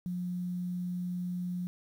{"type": "tone with quantisation", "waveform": "sine", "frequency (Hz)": 178.7, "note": "F3", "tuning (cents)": 40, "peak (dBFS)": -32, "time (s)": [0.06, 1.67], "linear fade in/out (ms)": 0, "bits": 10, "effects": []}